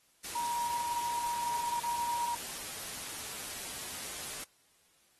sine tone in noise, 950 Hz, A#5, 33 cents sharp, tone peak -31 dBFS, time 0.35-2.35 s, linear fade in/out 5 ms, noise white, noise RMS -41 dBFS, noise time 0.24-4.44 s, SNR +7 dB, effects white hiss -68 dBFS RMS until 5.19 s + AAC 32 kbps

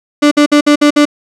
35% pulse tone bursts, 293.7 Hz, D4, in tune, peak -3 dBFS, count 6, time 0.22-1.054 s, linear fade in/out 10 ms, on 94 ms, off 54 ms, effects low-pass 7000 Hz 12 dB/octave

